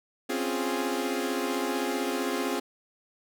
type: chord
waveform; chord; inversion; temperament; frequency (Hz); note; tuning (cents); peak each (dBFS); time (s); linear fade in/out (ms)
sawtooth; Db major seventh; third; equal; 261.6 / 277.2 / 349.2 / 415.3; C4 / Db4 / F4 / Ab4; 0 / 0 / 0 / 0; -28 / -31 / -29 / -29; 0.29-2.6; 10
effects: none